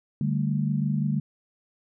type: chord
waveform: sine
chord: D suspended fourth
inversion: none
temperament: equal with one note detuned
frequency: 146.83 / 196 / 221.9 Hz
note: D3 / G3 / A3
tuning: 0 / 0 / +15 cents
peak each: -25 / -28 / -29 dBFS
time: 0.21-1.2 s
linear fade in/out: 2 ms
effects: none